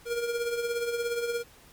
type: tone with tremolo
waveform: square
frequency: 472.2 Hz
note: A#4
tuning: 22 cents sharp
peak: -26 dBFS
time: 0.05-1.44 s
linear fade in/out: 50 ms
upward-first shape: triangle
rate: 17 Hz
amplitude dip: 60%
effects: pink hiss -55 dBFS RMS until 1.72 s + MP3 96 kbps